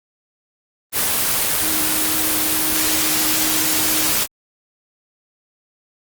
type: tone in noise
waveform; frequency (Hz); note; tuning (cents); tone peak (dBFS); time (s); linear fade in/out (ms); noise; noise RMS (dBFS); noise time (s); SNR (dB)
sine; 312.8; D#4; +9; -27; 1.6-4.13; 50; white; -18; 0.92-4.27; -12
effects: Opus 24 kbps